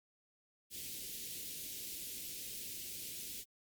white band-stop noise, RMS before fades -45 dBFS, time 0.7-3.45 s, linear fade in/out 50 ms, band 440 to 2500 Hz, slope 24 dB/octave, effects Opus 48 kbps

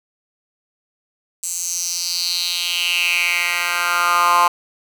10% pulse tone with high-pass filter sweep, 174.61 Hz, F3, in tune, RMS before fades -19 dBFS, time 1.43-4.48 s, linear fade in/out 5 ms, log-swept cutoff 7600 to 1000 Hz, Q 4.5, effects none

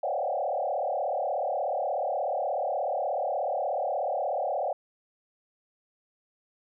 sine tone with frequency modulation, 659.3 Hz, E5, in tune, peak -26 dBFS, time 0.03-4.73 s, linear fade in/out 5 ms, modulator 36.6 Hz, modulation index 3.5, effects none

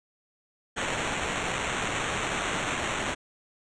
violet noise with sample-and-hold, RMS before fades -30 dBFS, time 0.76-3.15 s, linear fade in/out 20 ms, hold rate 4900 Hz, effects resampled to 22050 Hz

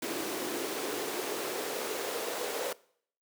pink noise with high-pass filter sweep, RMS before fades -35 dBFS, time 0.02-2.73 s, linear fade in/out 5 ms, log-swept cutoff 320 to 490 Hz, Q 3.4, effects noise-tail reverb RT60 0.6 s tail -22 dB re dry

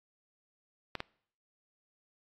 clicks, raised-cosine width 0.3 ms, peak -19 dBFS, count 2, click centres 0.953 / 1.004 s, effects noise-tail reverb RT60 0.6 s tail -24 dB re dry + AAC 32 kbps

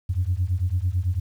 sine beating tone pair, 86.1 / 95.1 Hz, F2 / F#2, -24 / +48 cents, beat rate 9 Hz, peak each -23 dBFS, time 0.09-1.2 s, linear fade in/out 10 ms, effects tanh soft clip ceiling -14 dBFS + 9-bit

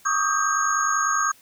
sine tone cluster, 1122 / 1218 / 1268 / 1588 / 6580 Hz, C#6 / D#6 / D#6 / G6 / G#8, +21 / -37 / +32 / +22 / -17 cents, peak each -26 dBFS, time 0.05-1.32 s, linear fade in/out 10 ms, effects white hiss -54 dBFS RMS until 1.41 s

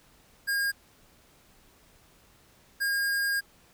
square tone pair in turn, 1621 / 1621 Hz, G#6 / G#6, -42 / -42 cents, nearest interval unison, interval 0 cents, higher neither, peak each -26 dBFS, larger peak neither, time 0.47-0.72 / 2.8-3.41 s, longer second, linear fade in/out 20 ms, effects pink hiss -60 dBFS RMS until 3.73 s

